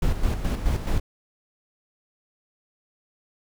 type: noise with tremolo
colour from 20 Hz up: brown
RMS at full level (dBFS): -22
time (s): 0.02-1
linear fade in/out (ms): 5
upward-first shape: square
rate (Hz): 4.7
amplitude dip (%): 55
effects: none